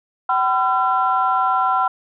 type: tone cluster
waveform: sine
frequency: 763 / 1010 / 1358 Hz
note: G5 / B5 / F6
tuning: -47 / +39 / -49 cents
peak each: -19 dBFS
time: 0.29-1.88 s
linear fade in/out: 5 ms
effects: tanh soft clip ceiling -6 dBFS